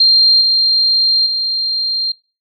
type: tone with level steps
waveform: sine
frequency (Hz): 4186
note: C8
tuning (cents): 0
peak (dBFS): -6 / -9 / -14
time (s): 0-2.12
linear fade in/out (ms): 5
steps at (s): 0.41 / 1.26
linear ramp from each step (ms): 5
effects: noise-tail reverb RT60 0.3 s tail -22 dB re dry